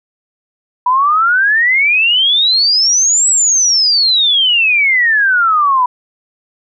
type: exponential two-way sweep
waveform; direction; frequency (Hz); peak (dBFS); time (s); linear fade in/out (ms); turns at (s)
sine; up then down; 974 to 7902 to 974; -8; 0.86-5.86; 5; 3.29
effects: none